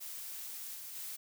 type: noise with level steps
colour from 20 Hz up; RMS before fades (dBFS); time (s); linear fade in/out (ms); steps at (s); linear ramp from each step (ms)
blue; -44 / -46 / -43; 0-1.17; 20; 0.75 / 0.95; 5
effects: none